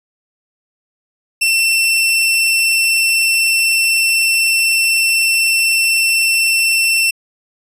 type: tone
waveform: sawtooth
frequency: 2692 Hz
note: E7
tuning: 36 cents sharp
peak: -8 dBFS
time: 1.41-7.11 s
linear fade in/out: 10 ms
effects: resampled to 32000 Hz